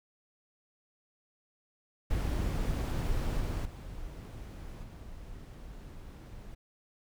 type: noise with level steps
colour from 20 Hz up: brown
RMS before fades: -31 / -33 / -43 / -46 dBFS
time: 2.1-6.55 s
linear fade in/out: 10 ms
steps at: 3.4 / 3.65 / 4.83 s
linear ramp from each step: 5 ms
effects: none